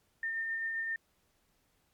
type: tone with tremolo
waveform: sine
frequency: 1812 Hz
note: A#6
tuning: 50 cents flat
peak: -31 dBFS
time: 0.23-0.96 s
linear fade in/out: 2 ms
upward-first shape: triangle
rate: 7.6 Hz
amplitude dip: 30%
effects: pink hiss -73 dBFS RMS until 1.93 s + MP3 96 kbps